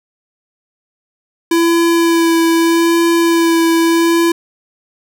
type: tone with vibrato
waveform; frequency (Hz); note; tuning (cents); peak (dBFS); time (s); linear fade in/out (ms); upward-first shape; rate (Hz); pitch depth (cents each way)
square; 334.1; E4; +23; -10; 1.51-4.32; 5; sine; 0.8; 16
effects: none